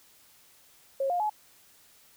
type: tone with pitch steps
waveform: sine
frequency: 543 / 708 / 849 Hz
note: C#5 / F5 / G#5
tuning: -36 / +23 / +38 cents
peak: -25 dBFS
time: 1-1.297 s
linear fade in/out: 5 ms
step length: 99 ms
effects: white hiss -59 dBFS RMS until 2.16 s